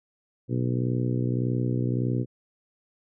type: harmonic tone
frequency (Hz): 61.7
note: B1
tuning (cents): -1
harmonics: 2 / 3 / 4 / 5 / 6 / 7 / 8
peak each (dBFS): -25 / -34 / -31 / -33 / -35 / -39 / -40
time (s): 0.48-2.26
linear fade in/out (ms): 50
effects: none